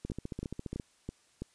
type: two click trains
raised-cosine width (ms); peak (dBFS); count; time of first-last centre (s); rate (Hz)
3; -24 / -24; 5 / 12; 0.1-1.42 / 0.05-0.798; 3.03 / 14.7
effects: white hiss -67 dBFS RMS until 1.54 s + resampled to 22050 Hz